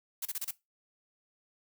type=noise bursts; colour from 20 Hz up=blue; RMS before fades=-35 dBFS; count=5; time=0.22-0.51 s; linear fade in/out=5 ms; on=34 ms; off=30 ms; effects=noise-tail reverb RT60 0.2 s tail -19 dB re dry